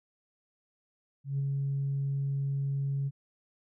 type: tone with ADSR envelope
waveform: sine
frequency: 138.59 Hz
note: C#3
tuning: in tune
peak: -25 dBFS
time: 1.24-3.11 s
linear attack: 150 ms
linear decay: 17 ms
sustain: -2 dB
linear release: 40 ms
effects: tanh soft clip ceiling -24 dBFS